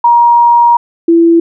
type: tone pair in turn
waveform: sine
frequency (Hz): 947 / 334.8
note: A#5 / E4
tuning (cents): +27 / +27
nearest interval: octave + tritone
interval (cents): 1800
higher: first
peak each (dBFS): -3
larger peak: neither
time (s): 0.04-0.77 / 1.08-1.4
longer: first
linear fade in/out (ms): 5
effects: none